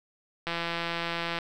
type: click train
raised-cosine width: 0.3 ms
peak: -15 dBFS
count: 156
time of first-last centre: 0.47-1.387 s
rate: 169 Hz
effects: 9-bit